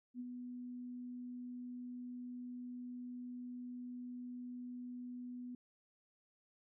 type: tone with ADSR envelope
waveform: sine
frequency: 246.9 Hz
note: B3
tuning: in tune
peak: -40 dBFS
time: 0.14-5.55 s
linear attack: 58 ms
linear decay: 36 ms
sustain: -4 dB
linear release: 3 ms
effects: none